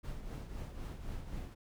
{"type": "noise with tremolo", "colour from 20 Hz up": "brown", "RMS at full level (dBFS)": -40, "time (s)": [0.03, 1.55], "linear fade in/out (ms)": 20, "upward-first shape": "triangle", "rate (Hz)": 3.9, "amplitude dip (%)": 60, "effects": []}